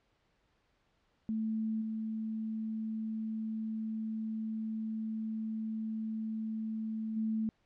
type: tone with level steps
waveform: sine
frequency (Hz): 220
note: A3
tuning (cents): 0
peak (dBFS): -31 / -34 / -30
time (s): 1.29-7.49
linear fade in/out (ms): 0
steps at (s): 1.81 / 7.16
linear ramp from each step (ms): 10
effects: pink hiss -74 dBFS RMS until 7.65 s + low-pass 4000 Hz 12 dB/octave